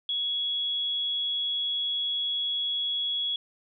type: tone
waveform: sine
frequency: 3350 Hz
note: G#7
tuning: 14 cents sharp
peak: -26 dBFS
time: 0.09-3.36 s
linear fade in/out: 2 ms
effects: none